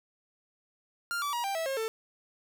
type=tone with pitch steps; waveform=45% pulse; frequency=1396.9 / 1154.5 / 954.1 / 788.5 / 651.7 / 538.6 / 445.1 Hz; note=F6 / D6 / A#5 / G5 / E5 / C#5 / A4; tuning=0 / -30 / +40 / +10 / -20 / -50 / +20 cents; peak=-30 dBFS; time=1.11-1.88 s; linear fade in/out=0 ms; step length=110 ms; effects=none

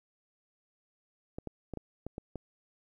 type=clicks; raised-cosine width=2 ms; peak=-25 dBFS; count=7; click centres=1.385 / 1.473 / 1.737 / 1.773 / 2.066 / 2.181 / 2.357 s; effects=11-bit

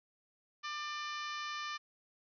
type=harmonic tone; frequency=596 Hz; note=D5; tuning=25 cents sharp; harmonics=2 / 3 / 4 / 5 / 6 / 7 / 8 / 9 / 10; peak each=-41 / -45 / -47 / -49 / -51 / -52 / -53 / -54 / -55 dBFS; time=0.63-1.78 s; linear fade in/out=20 ms; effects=none

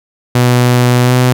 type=tone with pitch glide; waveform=sawtooth; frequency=123.3 to 125.82 Hz; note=B2 to B2; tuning=-2 to +33 cents; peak=-3 dBFS; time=0.35-1.33 s; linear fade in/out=5 ms; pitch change=+35 cents; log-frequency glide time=1.03-1.12 s; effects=none

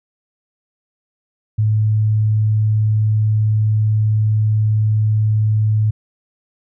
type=tone; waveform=sine; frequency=107.7 Hz; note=A2; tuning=37 cents flat; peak=-12 dBFS; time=1.58-5.91 s; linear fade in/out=10 ms; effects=none

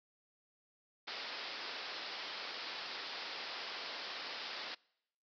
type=low-pass noise; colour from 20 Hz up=white; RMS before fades=-44 dBFS; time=1.07-4.75 s; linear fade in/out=10 ms; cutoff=5200 Hz; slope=96 dB/octave; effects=noise-tail reverb RT60 0.8 s tail -26 dB re dry + high-pass 400 Hz 12 dB/octave

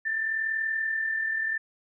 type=tone pair together; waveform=sine; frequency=1742.3 / 1783 Hz; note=A6 / A6; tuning=-17 / +22 cents; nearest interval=unison; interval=39 cents; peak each=-36 / -26 dBFS; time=0.05-1.58 s; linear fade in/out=10 ms; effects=none

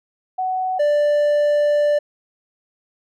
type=tone pair in turn; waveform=sine / triangle; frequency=746 / 588.6 Hz; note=F#5 / D5; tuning=+14 / +4 cents; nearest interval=major third; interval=410 cents; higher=first; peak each=-19 / -12 dBFS; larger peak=second; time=0.38-0.79 / 0.79-1.99 s; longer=second; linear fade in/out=10 ms; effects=none

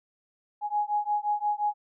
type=beating tone pair; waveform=sine; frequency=830.6 / 836.3 Hz; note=G#5 / G#5; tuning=0 / +12 cents; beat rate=5.7 Hz; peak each=-28 dBFS; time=0.61-1.74 s; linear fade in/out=50 ms; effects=none

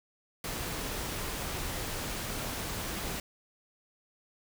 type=noise; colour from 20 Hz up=pink; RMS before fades=-36 dBFS; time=0.44-3.2 s; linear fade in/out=2 ms; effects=none

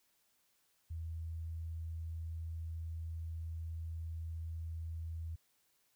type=tone; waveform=sine; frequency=81.7 Hz; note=E2; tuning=15 cents flat; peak=-39 dBFS; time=0.9-5.36 s; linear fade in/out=10 ms; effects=white hiss -75 dBFS RMS until 5.95 s

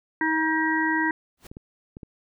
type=harmonic tone; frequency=317.5 Hz; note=D#4; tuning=35 cents sharp; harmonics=1 / 3 / 5 / 6; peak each=-25 / -27 / -28 / -26 dBFS; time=0.21-1.11 s; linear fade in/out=2 ms
type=noise with exponential growth; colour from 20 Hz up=pink; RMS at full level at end=-40 dBFS; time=1.37-1.47 s; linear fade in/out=5 ms; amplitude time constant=21 ms
type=clicks; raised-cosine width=3 ms; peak=-26 dBFS; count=4; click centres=1.515 / 1.569 / 1.969 / 2.032 s
effects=none

